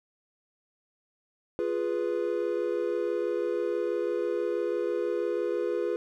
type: chord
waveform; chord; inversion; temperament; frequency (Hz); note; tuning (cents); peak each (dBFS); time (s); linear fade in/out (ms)
triangle; F diminished; none; equal; 349.2 / 415.3 / 493.9; F4 / Ab4 / Cb5; 0 / 0 / 0; -29; 1.59-5.96; 0
effects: none